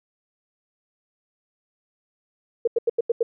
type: tone bursts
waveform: sine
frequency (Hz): 466.2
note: A#4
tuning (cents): 0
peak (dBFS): -16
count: 6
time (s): 2.65-3.23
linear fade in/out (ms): 5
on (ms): 25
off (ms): 86
effects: none